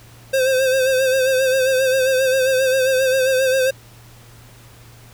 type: tone with vibrato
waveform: square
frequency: 523.3 Hz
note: C5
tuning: in tune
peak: -15 dBFS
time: 0.33-3.71 s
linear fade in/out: 10 ms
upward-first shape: sine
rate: 7.5 Hz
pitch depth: 46 cents each way
effects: added 117 Hz sine -44 dBFS peak until 5.13 s + pink hiss -47 dBFS RMS until 5.13 s